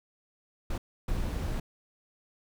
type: noise bursts at uneven times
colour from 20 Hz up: brown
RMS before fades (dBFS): -31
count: 2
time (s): 0.7-0.78 / 1.08-1.6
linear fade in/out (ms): 5
effects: none